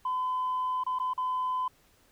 sine tone with dropouts, 1015 Hz, B5, 47 cents sharp, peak -26 dBFS, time 0.05-1.68 s, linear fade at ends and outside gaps 5 ms, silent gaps 0.837-0.864 / 0.988-0.998 / 1.135-1.177 s, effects tanh soft clip ceiling -24 dBFS + pink hiss -64 dBFS RMS until 2.11 s

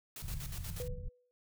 white noise with tremolo, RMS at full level -46 dBFS, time 0.16-0.88 s, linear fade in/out 2 ms, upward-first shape square, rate 8.3 Hz, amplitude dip 65%
pink low-pass noise, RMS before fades -41 dBFS, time 0.22-1.09 s, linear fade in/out 5 ms, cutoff 170 Hz, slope 48 dB/octave
sine tone with exponential decay, 493.9 Hz, B4, in tune, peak -37 dBFS, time 0.8-1.31 s, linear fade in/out 0 ms, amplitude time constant 110 ms
effects none

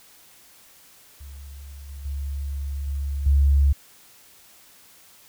sine tone with level steps, 70 Hz, C#2, 18 cents sharp, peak -37 / -34 / -26 / -24 / -14 dBFS, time 1.2-3.73 s, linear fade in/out 10 ms, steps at 1.89 / 2.05 / 2.87 / 3.26 s, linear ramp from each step 5 ms, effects white hiss -52 dBFS RMS until 5.28 s

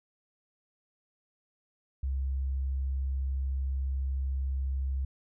sine tone, 66.9 Hz, C2, 39 cents sharp, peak -28 dBFS, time 2.03-5.05 s, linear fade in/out 5 ms, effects none

